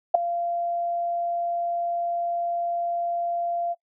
sine tone with ADSR envelope, 690 Hz, F5, 21 cents flat, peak -8 dBFS, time 0.14-3.75 s, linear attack 10 ms, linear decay 4 ms, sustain -16 dB, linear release 34 ms, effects noise-tail reverb RT60 0.1 s tail -20 dB re dry

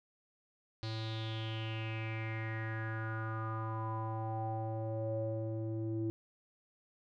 square tone with low-pass filter sweep, 111 Hz, A2, 16 cents sharp, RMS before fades -38 dBFS, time 0.83-6.1 s, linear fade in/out 0 ms, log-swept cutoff 4300 to 360 Hz, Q 6.3, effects none

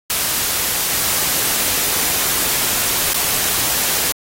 white noise with dropouts, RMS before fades -18 dBFS, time 0.1-4.12 s, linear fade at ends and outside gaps 0 ms, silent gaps 3.134-3.143 s, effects AAC 48 kbps

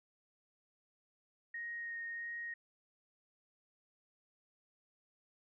sine tone with vibrato, 1864.7 Hz, A#6, in tune, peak -40 dBFS, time 1.54-2.54 s, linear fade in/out 5 ms, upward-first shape sine, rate 1.5 Hz, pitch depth 10 cents each way, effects none

